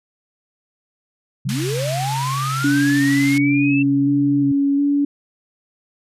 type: tone with pitch glide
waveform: sine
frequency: 134.3 to 135.7 Hz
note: C3 to C#3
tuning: +46 to -36 cents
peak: -22 dBFS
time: 1.45-4.52 s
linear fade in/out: 5 ms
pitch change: +18 cents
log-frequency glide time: 3.46-4.34 s
type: linear sweep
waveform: sine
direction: up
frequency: 160 to 2688 Hz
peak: -22 dBFS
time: 1.46-3.83 s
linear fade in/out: 10 ms
type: band-pass noise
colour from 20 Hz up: pink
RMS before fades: -31 dBFS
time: 1.49-3.38 s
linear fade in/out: 0 ms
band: 1800 to 10000 Hz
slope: 12 dB/octave
type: tone with vibrato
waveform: sine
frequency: 282.7 Hz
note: C#4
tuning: 34 cents sharp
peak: -14 dBFS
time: 2.64-5.05 s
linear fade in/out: 5 ms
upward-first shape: square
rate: 1.4 Hz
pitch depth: 16 cents each way
effects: resampled to 32000 Hz